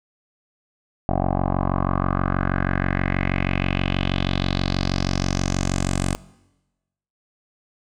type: tone with low-pass filter sweep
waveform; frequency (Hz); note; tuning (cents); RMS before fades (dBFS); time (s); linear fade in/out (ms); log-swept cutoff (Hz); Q
10% pulse; 46.25; F#1; 0; -22; 1.09-6.15; 0; 750 to 8700; 3.6
effects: noise-tail reverb RT60 1.0 s tail -20 dB re dry